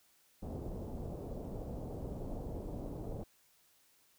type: low-pass noise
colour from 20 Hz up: pink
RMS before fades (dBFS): -42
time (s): 0.42-3.24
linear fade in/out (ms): 10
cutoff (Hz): 670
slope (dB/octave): 24
effects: white hiss -69 dBFS RMS until 4.18 s